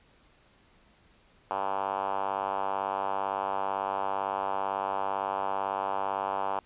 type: tone with band-pass filter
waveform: 5% pulse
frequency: 97.9 Hz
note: G2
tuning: 2 cents flat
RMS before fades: -31 dBFS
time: 1.51-6.59 s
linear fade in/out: 0 ms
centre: 880 Hz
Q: 2.4
effects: pink hiss -62 dBFS RMS until 6.65 s + resampled to 8000 Hz